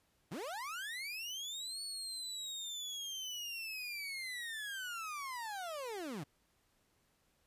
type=linear two-way sweep; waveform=30% pulse; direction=up then down; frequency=121.6 to 4435 to 129.4 Hz; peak=-38 dBFS; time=0.31-6.24 s; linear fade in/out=10 ms; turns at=1.82 s; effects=pink hiss -75 dBFS RMS until 7.46 s + resampled to 32000 Hz